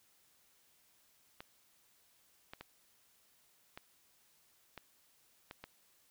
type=clicks; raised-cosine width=0.3 ms; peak=-30 dBFS; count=7; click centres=1.405 / 2.535 / 2.61 / 3.775 / 4.777 / 5.511 / 5.64 s; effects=white hiss -70 dBFS RMS until 6.1 s